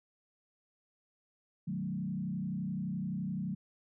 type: tone with frequency modulation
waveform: sine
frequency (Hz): 185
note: F#3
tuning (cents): 0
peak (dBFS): -33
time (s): 1.67-3.55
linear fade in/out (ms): 10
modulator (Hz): 31.7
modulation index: 1.2
effects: none